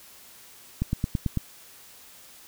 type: click train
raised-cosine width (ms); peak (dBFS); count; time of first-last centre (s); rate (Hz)
5; -12; 6; 0.82-1.373; 9.04
effects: white hiss -50 dBFS RMS until 2.47 s